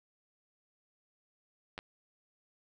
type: clicks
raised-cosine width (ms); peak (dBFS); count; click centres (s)
0.3; -25; 2; 1.779 / 1.789
effects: none